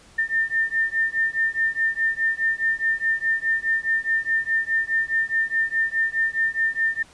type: beating tone pair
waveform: sine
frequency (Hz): 1800 / 1804.8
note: A6 / A6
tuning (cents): +39 / +44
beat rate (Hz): 4.8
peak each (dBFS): -23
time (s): 0.18-7.03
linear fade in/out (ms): 10
effects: pink hiss -51 dBFS RMS until 7.13 s + resampled to 22050 Hz